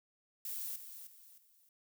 violet noise with echo, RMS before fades -41 dBFS, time 0.45-0.76 s, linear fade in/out 2 ms, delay 310 ms, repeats 3, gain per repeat -9 dB, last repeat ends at 1.69 s, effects none

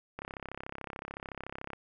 click train, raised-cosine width 0.5 ms, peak -24 dBFS, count 53, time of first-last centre 0.19-1.733 s, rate 33.7 Hz, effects none

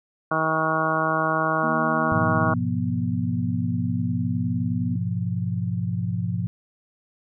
harmonic tone, 159 Hz, D#3, 38 cents sharp, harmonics 1 / 2 / 3 / 4 / 5 / 6 / 7 / 8 / 9, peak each -30 / -30 / -33 / -27 / -30 / -33 / -25 / -31 / -27 dBFS, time 0.31-2.54 s, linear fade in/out 5 ms
sine tone with pitch glide, 236 to 242.8 Hz, A#3 to B3, +22 to -29 cents, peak -27 dBFS, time 1.63-4.96 s, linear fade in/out 5 ms, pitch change +49 cents, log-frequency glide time 1.78-2.44 s
sine chord, F diminished, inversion first, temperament equal, 103.83 / 123.47 / 174.61 Hz, Ab2 / Cb3 / F3, 0 / 0 / 0 cents, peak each -27 / -28 / -27 dBFS, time 2.12-6.47 s, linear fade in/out 0 ms
effects none

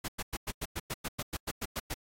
pink noise bursts, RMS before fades -35 dBFS, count 14, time 0.04-1.943 s, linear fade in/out 10 ms, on 44 ms, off 99 ms, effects AAC 48 kbps

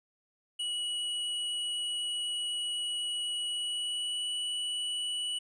square tone with pitch glide, 2927 to 2951 Hz, F#7 to F#7, -19 to -5 cents, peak -32 dBFS, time 0.59-5.39 s, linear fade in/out 10 ms, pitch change +14 cents, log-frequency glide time 3.45-4.27 s, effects resampled to 22050 Hz

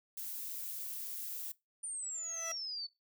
violet noise, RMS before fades -42 dBFS, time 0.17-1.52 s, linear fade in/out 5 ms
sine exponential sweep, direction down, 9240 to 4435 Hz, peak -38 dBFS, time 1.83-2.87 s, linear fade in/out 10 ms
15% pulse tone with exponential growth, 659.3 Hz, E5, in tune, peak -31 dBFS, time 2.01-2.52 s, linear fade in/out 5 ms, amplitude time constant 110 ms
effects noise-tail reverb RT60 0.2 s tail -20 dB re dry

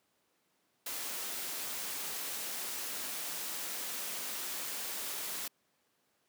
white noise, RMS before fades -39 dBFS, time 0.86-5.48 s, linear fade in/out 5 ms, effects pink hiss -75 dBFS RMS until 6.28 s + high-pass 200 Hz 12 dB/octave

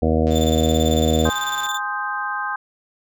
harmonic tone, 79.6 Hz, D#2, 40 cents sharp, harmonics 1 / 2 / 3 / 4 / 5 / 6 / 7 / 8 / 9, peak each -20 / -25 / -21 / -25 / -32 / -22 / -26 / -28 / -28 dBFS, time 0.02-1.3 s, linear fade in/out 5 ms
click train, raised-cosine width 0.2 ms, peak -22 dBFS, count 191, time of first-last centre 0.27-1.667 s, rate 136 Hz
30% pulse tone with tremolo, 3542 Hz, A7, 11 cents sharp, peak -22 dBFS, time 0.3-1.8 s, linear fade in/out 50 ms, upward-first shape square, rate 18 Hz, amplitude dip 70%
sine chord, Ab major seventh, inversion none, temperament equal, 830.6 / 1046.5 / 1244.5 / 1568 Hz, Ab5 / C6 / Eb6 / G6, 0 / 0 / 0 / 0 cents, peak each -29 / -28 / -29 / -26 dBFS, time 1.25-2.56 s, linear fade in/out 5 ms
effects none

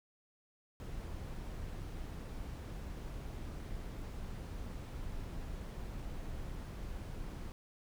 brown noise, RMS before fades -43 dBFS, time 0.8-7.52 s, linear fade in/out 0 ms, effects none

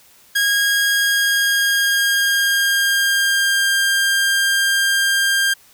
sawtooth tone with pitch glide, 1635 to 1598.6 Hz, G#6 to G6, -28 to +33 cents, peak -11 dBFS, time 0.35-5.54 s, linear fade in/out 10 ms, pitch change -39 cents, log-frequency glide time 0.92-3.7 s, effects white hiss -50 dBFS RMS until 5.73 s

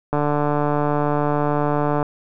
click train, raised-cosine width 1 ms, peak -7 dBFS, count 280, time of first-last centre 0.13-2.028 s, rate 147 Hz, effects none

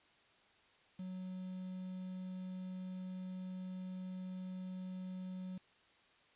triangle tone with quantisation, 185 Hz, F#3, in tune, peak -40 dBFS, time 0.99-5.58 s, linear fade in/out 5 ms, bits 10, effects white hiss -68 dBFS RMS until 6.35 s + resampled to 8000 Hz

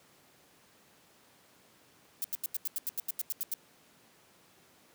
violet noise bursts, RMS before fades -33 dBFS, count 13, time 2.22-3.539 s, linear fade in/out 0 ms, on 23 ms, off 85 ms, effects pink hiss -62 dBFS RMS until 4.94 s + high-pass 150 Hz 12 dB/octave

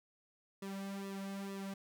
sawtooth tone with flanger, 196.2 Hz, G3, 2 cents sharp, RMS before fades -43 dBFS, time 0.62-1.74 s, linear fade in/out 5 ms, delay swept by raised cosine 1.3 to 3 ms, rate 2.2 Hz, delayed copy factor -0.8, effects none

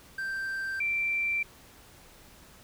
triangle / sine tone pair in turn, 1568 / 2349 Hz, G6 / D7, 0 / 0 cents, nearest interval perfect fifth, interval 700 cents, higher second, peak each -29 / -26 dBFS, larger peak second, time 0.18-0.8 / 0.8-1.43 s, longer second, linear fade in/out 5 ms, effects pink hiss -54 dBFS RMS until 2.63 s

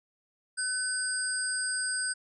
sine tone cluster, 1516 / 4864 / 8500 Hz, F#6 / D#8 / C9, +42 / -40 / +26 cents, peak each -32 / -36 / -32 dBFS, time 0.57-2.14 s, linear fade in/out 20 ms, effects none

